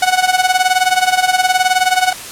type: tone with tremolo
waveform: sawtooth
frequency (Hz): 740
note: F#5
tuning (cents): 0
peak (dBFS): -4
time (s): 0.02-2.13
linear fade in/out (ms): 5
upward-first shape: sine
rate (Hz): 19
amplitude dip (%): 80
effects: white hiss -29 dBFS RMS until 2.31 s + low-pass 11000 Hz 12 dB/octave